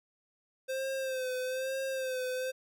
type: tone with vibrato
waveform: square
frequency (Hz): 521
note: C5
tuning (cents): -7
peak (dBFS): -33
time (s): 0.68-2.52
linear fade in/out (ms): 20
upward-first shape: sine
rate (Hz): 1.1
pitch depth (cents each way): 46
effects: none